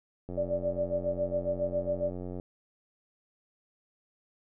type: click train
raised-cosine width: 2 ms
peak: -26 dBFS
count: 191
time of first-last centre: 0.29-2.399 s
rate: 90.1 Hz
type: tone with tremolo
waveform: sine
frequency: 587.3 Hz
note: D5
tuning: in tune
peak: -25 dBFS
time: 0.37-2.11 s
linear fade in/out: 10 ms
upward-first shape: sine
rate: 7.3 Hz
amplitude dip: 90%
effects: none